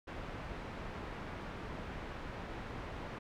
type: low-pass noise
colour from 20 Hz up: pink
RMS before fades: -44 dBFS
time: 0.07-3.19 s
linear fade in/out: 10 ms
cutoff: 2100 Hz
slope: 12 dB/octave
effects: none